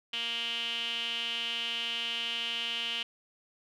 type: tone with band-pass filter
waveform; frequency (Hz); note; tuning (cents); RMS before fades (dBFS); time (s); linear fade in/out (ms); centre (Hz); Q
sawtooth; 233.1; A#3; 0; -34; 0.13-3.03; 5; 3000; 8.7
effects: none